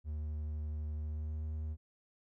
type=tone with pitch glide; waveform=triangle; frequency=76 to 77.51 Hz; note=D#2 to D#2; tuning=-40 to -6 cents; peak=-34 dBFS; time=0.04-1.77 s; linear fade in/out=50 ms; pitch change=+34 cents; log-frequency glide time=0.99-1.45 s; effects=none